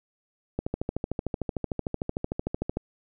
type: click train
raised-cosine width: 2 ms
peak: -14 dBFS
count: 30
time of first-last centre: 0.59-2.77 s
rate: 13.3 Hz
effects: none